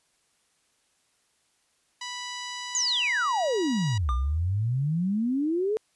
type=tone with pitch glide; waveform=10% pulse; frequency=985 to 964.7 Hz; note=B5 to B5; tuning=-5 to -41 cents; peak=-25 dBFS; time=2.01-3.98 s; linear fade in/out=5 ms; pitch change=-36 cents; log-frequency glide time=2.81-3.33 s
type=exponential two-way sweep; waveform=sine; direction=down then up; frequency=7100 to 60 to 444.9 Hz; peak=-23 dBFS; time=2.75-5.77 s; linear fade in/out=0 ms; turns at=4.13 s
type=tone with exponential decay; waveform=triangle; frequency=1201 Hz; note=D6; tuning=38 cents sharp; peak=-24 dBFS; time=4.09-4.38 s; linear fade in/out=0 ms; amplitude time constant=61 ms
effects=white hiss -69 dBFS RMS until 5.95 s + resampled to 24000 Hz